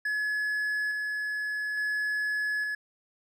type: tone with tremolo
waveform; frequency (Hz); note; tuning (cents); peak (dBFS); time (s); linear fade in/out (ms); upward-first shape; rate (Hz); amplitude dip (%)
triangle; 1700; G#6; +40; -25; 0.05-2.75; 5; square; 0.58; 25
effects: none